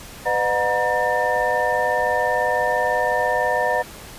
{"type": "tone cluster", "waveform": "sine", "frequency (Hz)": [502, 608, 726, 948, 1793], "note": ["B4", "D#5", "F#5", "A#5", "A6"], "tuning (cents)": [28, -40, -33, 29, 32], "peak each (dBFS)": -24, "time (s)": [0.25, 3.83], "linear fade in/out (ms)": 20, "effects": ["pink hiss -39 dBFS RMS until 4.18 s", "resampled to 32000 Hz"]}